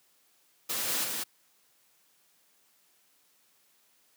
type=noise with echo; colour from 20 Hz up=white; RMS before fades=-32 dBFS; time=0.69-1.05 s; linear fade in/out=10 ms; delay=190 ms; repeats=1; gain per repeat=-2 dB; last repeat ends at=1.24 s; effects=white hiss -67 dBFS RMS until 4.16 s + high-pass 150 Hz 12 dB/octave